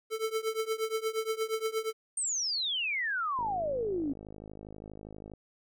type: tone with tremolo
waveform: square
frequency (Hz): 442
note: A4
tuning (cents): +8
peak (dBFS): -27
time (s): 0.1-1.93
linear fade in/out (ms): 50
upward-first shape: triangle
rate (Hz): 8.5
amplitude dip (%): 95
type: exponential sweep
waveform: sine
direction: down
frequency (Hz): 8870 to 265.9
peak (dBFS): -29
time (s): 2.17-4.13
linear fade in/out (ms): 5
type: click train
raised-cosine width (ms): 2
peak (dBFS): -32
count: 103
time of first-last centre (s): 3.39-5.337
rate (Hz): 52.4
effects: none